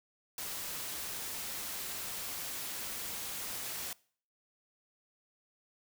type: noise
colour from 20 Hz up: white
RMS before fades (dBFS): -40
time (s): 0.38-3.93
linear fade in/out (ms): 2
effects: noise-tail reverb RT60 0.5 s tail -23 dB re dry